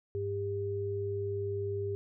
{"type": "tone pair together", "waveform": "sine", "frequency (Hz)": [99.93, 400], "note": ["G2", "G4"], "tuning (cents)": [34, 35], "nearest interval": "2 octaves", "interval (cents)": 2401, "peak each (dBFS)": [-36, -33], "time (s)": [0.15, 1.95], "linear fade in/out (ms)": 0, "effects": []}